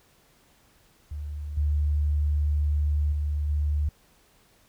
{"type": "tone with level steps", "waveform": "sine", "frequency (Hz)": 74, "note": "D2", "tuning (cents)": 14, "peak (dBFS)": [-31, -21, -24, -22], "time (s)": [1.11, 3.89], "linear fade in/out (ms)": 5, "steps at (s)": [1.57, 3.12, 3.49], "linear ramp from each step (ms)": 5, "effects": ["pink hiss -61 dBFS RMS until 4.68 s"]}